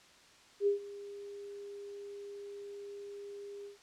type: tone with ADSR envelope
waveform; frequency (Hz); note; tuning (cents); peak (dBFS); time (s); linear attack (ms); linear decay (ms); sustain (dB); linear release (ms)
sine; 404.3; G#4; -46; -24; 0.6-3.78; 68; 120; -19; 130
effects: white hiss -60 dBFS RMS until 3.82 s + low-pass 6000 Hz 12 dB/octave